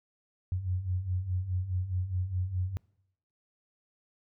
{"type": "beating tone pair", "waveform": "sine", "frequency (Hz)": [88.4, 93.2], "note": ["F2", "F#2"], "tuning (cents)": [22, 13], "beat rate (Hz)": 4.8, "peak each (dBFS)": [-35, -30], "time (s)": [0.52, 2.77], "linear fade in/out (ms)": 0, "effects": ["noise-tail reverb RT60 0.8 s tail -25 dB re dry"]}